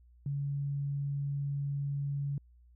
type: tone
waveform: sine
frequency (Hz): 141.3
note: C#3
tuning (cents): +34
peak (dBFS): -31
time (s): 0.26-2.38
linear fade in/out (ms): 2
effects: added 60 Hz sine -57 dBFS peak until 2.75 s